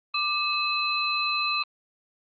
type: tone cluster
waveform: sine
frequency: 1185 / 2586 / 4042 Hz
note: D6 / E7 / B7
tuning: +15 / -34 / +39 cents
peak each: -28 dBFS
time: 0.14-1.63 s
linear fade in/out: 5 ms
effects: Opus 24 kbps